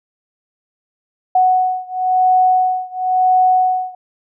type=beating tone pair; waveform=sine; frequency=740 / 740.97 Hz; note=F#5 / F#5; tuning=0 / +2 cents; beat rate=0.97 Hz; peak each=-14 / -15 dBFS; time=1.35-3.95 s; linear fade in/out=5 ms; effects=none